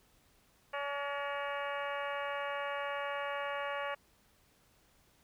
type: harmonic tone with a mistuned harmonic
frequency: 283.8 Hz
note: C#4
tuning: 41 cents sharp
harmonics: 2 / 3 / 4 / 5 / 6 / 7 / 8 / 9 / 10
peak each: -39 / -43 / -41 / -45 / -45 / -47 / -47 / -53 / -49 dBFS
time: 0.73-3.95 s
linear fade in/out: 10 ms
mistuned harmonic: 7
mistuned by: -83 cents
effects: pink hiss -68 dBFS RMS until 5.23 s